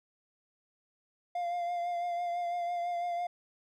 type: tone with vibrato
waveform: triangle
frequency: 698.5 Hz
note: F5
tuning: in tune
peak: -29 dBFS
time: 1.35-3.27 s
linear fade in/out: 5 ms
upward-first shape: triangle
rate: 6 Hz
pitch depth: 30 cents each way
effects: none